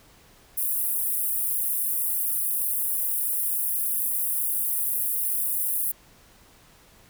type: high-pass noise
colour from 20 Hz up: pink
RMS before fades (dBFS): -26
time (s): 0.57-5.92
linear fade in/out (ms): 10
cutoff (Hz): 10000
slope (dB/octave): 48
effects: pink hiss -55 dBFS RMS until 7.09 s